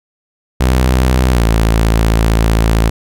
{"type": "tone with pitch glide", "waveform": "sawtooth", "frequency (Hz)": [63.4, 55.51], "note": ["B1", "A1"], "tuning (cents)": [46, 16], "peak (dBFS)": -5, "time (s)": [0.6, 2.9], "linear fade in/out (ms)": 10, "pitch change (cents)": -230, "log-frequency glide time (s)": [1.31, 1.45], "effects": []}